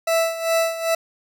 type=tone with tremolo; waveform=40% pulse; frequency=659.3 Hz; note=E5; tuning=in tune; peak=-15 dBFS; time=0.07-0.95 s; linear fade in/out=5 ms; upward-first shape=sine; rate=2.5 Hz; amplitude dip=75%; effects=none